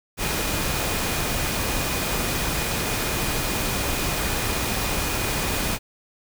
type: tone in noise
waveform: sine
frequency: 2460 Hz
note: D#7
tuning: 20 cents flat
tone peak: -36 dBFS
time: 0.17-5.79 s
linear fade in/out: 50 ms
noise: pink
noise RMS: -25 dBFS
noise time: 0.17-5.79 s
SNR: -14 dB
effects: none